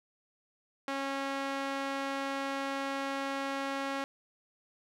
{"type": "tone with band-pass filter", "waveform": "sawtooth", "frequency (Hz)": 274, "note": "C#4", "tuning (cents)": -20, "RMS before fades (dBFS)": -35, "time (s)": [0.88, 4.04], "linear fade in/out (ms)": 0, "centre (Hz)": 1400, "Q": 0.54, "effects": []}